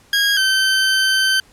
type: tone pair in turn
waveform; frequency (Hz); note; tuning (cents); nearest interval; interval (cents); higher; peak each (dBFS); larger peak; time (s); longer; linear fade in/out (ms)
20% pulse; 1636 / 1544.2; G#6 / G6; -26 / -26; minor second; 100; first; -9; neither; 0.13-0.37 / 0.37-1.4; second; 2
effects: pink hiss -51 dBFS RMS until 1.52 s + low-pass 11000 Hz 12 dB/octave